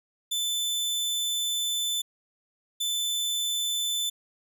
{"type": "tone bursts at uneven times", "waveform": "sawtooth", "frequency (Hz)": 3520, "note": "A7", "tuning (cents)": 0, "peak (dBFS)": -23, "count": 2, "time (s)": [[0.31, 2.02], [2.8, 4.1]], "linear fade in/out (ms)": 10, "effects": []}